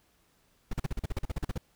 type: noise bursts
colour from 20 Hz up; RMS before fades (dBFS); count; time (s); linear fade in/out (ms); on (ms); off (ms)
brown; -30; 14; 0.71-1.579; 5; 24; 41
effects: pink hiss -68 dBFS RMS until 1.75 s